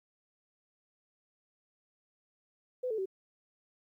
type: tone with pitch steps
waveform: sine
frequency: 504 / 438.8 / 382 Hz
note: B4 / A4 / G4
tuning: +35 / -5 / -45 cents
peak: -31 dBFS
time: 2.83-3.058 s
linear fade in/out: 10 ms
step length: 76 ms
effects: 12-bit